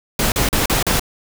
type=noise bursts; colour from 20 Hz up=pink; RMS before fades=-17 dBFS; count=5; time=0.19-0.996 s; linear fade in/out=2 ms; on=130 ms; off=39 ms; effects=none